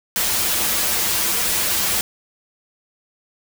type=noise with comb filter; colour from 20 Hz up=white; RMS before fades=-20 dBFS; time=0.16-2.01 s; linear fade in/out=0 ms; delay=7.4 ms; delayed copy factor=-1; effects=none